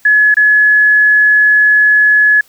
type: tone with dropouts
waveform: sine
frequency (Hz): 1700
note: G#6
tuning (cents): +40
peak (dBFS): -5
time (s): 0.05-2.41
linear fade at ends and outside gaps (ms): 5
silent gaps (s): 0.343-0.368
effects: white hiss -48 dBFS RMS until 2.48 s